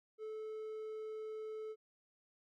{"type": "tone", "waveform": "triangle", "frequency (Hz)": 434.9, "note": "A4", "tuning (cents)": -20, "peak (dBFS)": -40, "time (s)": [0.18, 1.76], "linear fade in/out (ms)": 50, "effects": []}